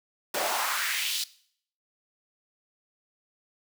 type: noise with high-pass filter sweep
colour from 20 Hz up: pink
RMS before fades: -29 dBFS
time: 0.34-1.24 s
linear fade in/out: 5 ms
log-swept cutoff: 500 to 4200 Hz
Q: 2.3
effects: noise-tail reverb RT60 0.6 s tail -19 dB re dry